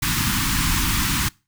pink band-stop noise, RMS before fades -21 dBFS, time 0.02-1.29 s, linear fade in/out 10 ms, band 310 to 940 Hz, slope 48 dB/octave, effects noise-tail reverb RT60 0.3 s tail -24 dB re dry

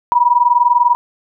sine tone pair together, 957 / 977.1 Hz, A#5 / B5, +45 / -19 cents, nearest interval unison, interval 36 cents, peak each -12 dBFS, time 0.12-0.95 s, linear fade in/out 0 ms, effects none

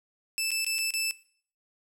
15% pulse tone with dropouts, 2637 Hz, E7, in tune, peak -20 dBFS, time 0.38-1.11 s, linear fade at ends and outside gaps 0 ms, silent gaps 0.506-0.516 / 0.646-0.665 / 0.783-0.788 / 0.906-0.938 s, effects noise-tail reverb RT60 0.5 s tail -18 dB re dry

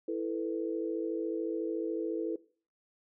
sine chord, E suspended fourth, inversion none, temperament equal, 329.6 / 440 / 493.9 Hz, E4 / A4 / B4, 0 / 0 / 0 cents, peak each -34 / -35 / -38 dBFS, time 0.08-2.36 s, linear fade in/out 5 ms, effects noise-tail reverb RT60 0.4 s tail -19 dB re dry

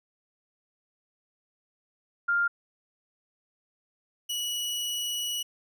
sine / sawtooth tone pair in turn, 1400 / 2931 Hz, F6 / F#7, +4 / -17 cents, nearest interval octave + minor second, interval 1279 cents, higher second, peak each -22 / -26 dBFS, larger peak first, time 2.28-2.48 / 4.29-5.43 s, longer second, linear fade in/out 10 ms, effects none

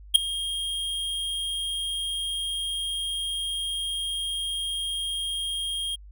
square tone with ADSR envelope, 3235 Hz, G#7, 46 cents flat, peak -9 dBFS, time 0.14-5.96 s, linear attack 17 ms, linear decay 4 ms, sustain -19 dB, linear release 14 ms, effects added 50 Hz sine -43 dBFS peak until 6.11 s

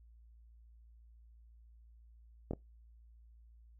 clicks, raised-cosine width 2 ms, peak -23 / -25 dBFS, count 2, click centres 2.51 / 2.534 s, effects noise-tail reverb RT60 0.2 s tail -24 dB re dry + added 57 Hz sine -57 dBFS peak until 3.79 s

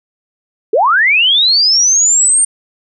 sine linear sweep, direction up, 383.8 to 8870 Hz, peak -7 dBFS, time 0.73-2.45 s, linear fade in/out 5 ms, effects none

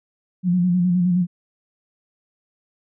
sine tone with vibrato, 178.6 Hz, F3, 39 cents sharp, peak -15 dBFS, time 0.43-1.27 s, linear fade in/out 50 ms, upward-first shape square, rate 9.6 Hz, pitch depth 40 cents each way, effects none

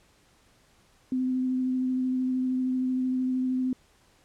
sine tone with vibrato, 256.4 Hz, C4, 35 cents flat, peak -24 dBFS, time 1.12-3.73 s, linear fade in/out 2 ms, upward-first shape triangle, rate 13 Hz, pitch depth 15 cents each way, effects pink hiss -62 dBFS RMS until 4.24 s + low-pass 10000 Hz 12 dB/octave

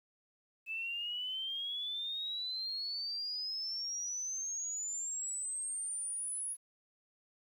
sine exponential sweep, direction up, 2609 to 10548 Hz, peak -36 dBFS, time 0.66-6.57 s, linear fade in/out 50 ms, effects 11-bit

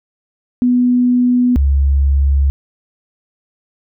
sine tone pair in turn, 246.9 / 69.28 Hz, B3 / C#2, 0 / 0 cents, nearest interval octave + minor seventh, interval 2200 cents, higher first, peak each -9 / -9 dBFS, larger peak neither, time 0.62-1.56 / 1.56-2.5 s, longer neither, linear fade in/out 0 ms, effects none

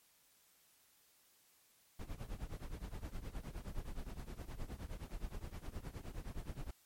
brown noise with tremolo, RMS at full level -41 dBFS, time 1.99-6.71 s, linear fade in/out 5 ms, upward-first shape triangle, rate 9.6 Hz, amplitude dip 95%, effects white hiss -70 dBFS RMS until 6.85 s + MP3 64 kbps

